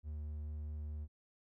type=tone; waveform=triangle; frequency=75.4 Hz; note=D2; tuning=46 cents sharp; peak=-38 dBFS; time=0.03-1.08 s; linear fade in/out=50 ms; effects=none